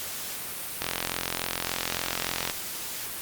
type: click train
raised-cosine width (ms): 0.2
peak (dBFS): -9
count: 74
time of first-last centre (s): 0.82-2.498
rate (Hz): 43.5
effects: white hiss -35 dBFS RMS until 3.21 s + Opus 48 kbps